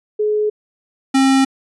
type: tone pair in turn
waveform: sine / square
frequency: 423.3 / 268.1 Hz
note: G#4 / C4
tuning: +33 / +42 cents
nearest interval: minor sixth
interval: 791 cents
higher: first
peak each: -14 / -11 dBFS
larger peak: second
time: 0.19-0.5 / 1.14-1.45 s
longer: neither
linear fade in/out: 10 ms
effects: resampled to 24000 Hz